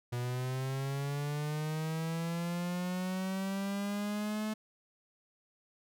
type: linear sweep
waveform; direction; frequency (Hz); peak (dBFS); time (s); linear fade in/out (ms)
45% pulse; up; 120.6 to 216.7; -33; 0.12-4.54; 10
effects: none